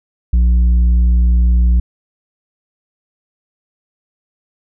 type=tone with tanh clipping; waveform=sine; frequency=59.6 Hz; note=A#1; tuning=39 cents sharp; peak=-9 dBFS; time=0.33-1.8 s; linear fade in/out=5 ms; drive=5 dB; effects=none